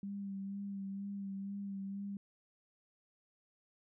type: tone with vibrato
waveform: sine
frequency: 197.7 Hz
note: G3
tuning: 15 cents sharp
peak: -39 dBFS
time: 0.03-2.17 s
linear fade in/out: 2 ms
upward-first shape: sine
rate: 2.1 Hz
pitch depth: 26 cents each way
effects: none